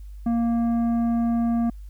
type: tone with tanh clipping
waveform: sine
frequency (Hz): 233.1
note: A#3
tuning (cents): 0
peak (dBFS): -21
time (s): 0.26-1.7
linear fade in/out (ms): 5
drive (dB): 9
effects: added 50 Hz sine -36 dBFS peak until 1.89 s + white hiss -65 dBFS RMS until 1.89 s